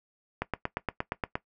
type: click train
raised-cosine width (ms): 0.5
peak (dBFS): -14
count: 9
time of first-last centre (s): 0.42-1.355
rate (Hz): 8.56
effects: noise-tail reverb RT60 0.1 s tail -17 dB re dry